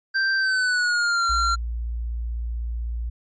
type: tone with pitch glide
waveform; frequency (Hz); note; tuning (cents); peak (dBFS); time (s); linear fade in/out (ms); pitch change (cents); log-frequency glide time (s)
square; 1568 to 1372.9; G6 to F6; 0 to -30; -20; 0.14-1.56; 20; -230; 0.36-1.25
type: tone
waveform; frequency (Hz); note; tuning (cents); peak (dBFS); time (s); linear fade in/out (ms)
sine; 58; A#1; -8; -25; 1.29-3.1; 10
effects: resampled to 16000 Hz